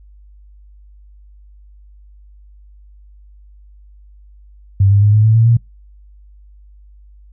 sine tone with pitch steps, 98 / 100.93 / 103.95 / 107.06 / 110.26 / 113.55 / 116.95 Hz, G2 / G#2 / G#2 / A2 / A2 / A#2 / A#2, 0 / -49 / +2 / -47 / +4 / -45 / +6 cents, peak -7 dBFS, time 4.8-5.57 s, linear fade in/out 5 ms, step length 110 ms, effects noise-tail reverb RT60 0.2 s tail -25 dB re dry + added 50 Hz sine -40 dBFS peak until 7.32 s

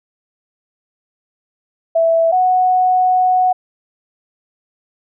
sine tone pair in turn, 659.3 / 737.3 Hz, E5 / F#5, 0 / -6 cents, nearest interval major second, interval 194 cents, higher second, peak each -10 dBFS, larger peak neither, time 1.95-2.32 / 2.32-3.53 s, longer second, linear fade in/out 10 ms, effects none

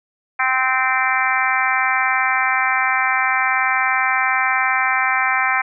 harmonic tone, 259.6 Hz, C4, 13 cents flat, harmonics 3 / 4 / 5 / 6 / 7 / 8 / 9, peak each -23 / -23 / -23 / -23 / -23 / -23 / -23 dBFS, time 0.39-5.62 s, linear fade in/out 10 ms, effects none

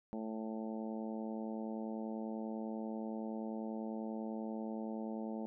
harmonic tone, 110.3 Hz, A2, 5 cents sharp, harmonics 2 / 3 / 4 / 5 / 6 / 7 / 8, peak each -40 / -47 / -49 / -49 / -52 / -53 / -54 dBFS, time 0.13-5.46 s, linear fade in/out 0 ms, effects none

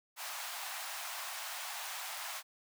pink high-pass noise, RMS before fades -42 dBFS, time 0.16-2.43 s, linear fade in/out 50 ms, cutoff 680 Hz, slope 48 dB/octave, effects none

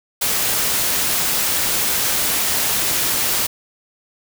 white noise, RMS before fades -19 dBFS, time 0.21-3.47 s, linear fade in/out 10 ms, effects none

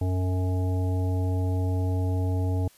harmonic tone with a mistuned harmonic, 92.5 Hz, F#2, in tune, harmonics 1 / 3 / 5 / 7 / 9, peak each -23 / -33 / -37 / -40 / -42 dBFS, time 0.01-2.68 s, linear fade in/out 5 ms, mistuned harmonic 5, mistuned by -41 cents, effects white hiss -57 dBFS RMS until 2.77 s + resampled to 32000 Hz

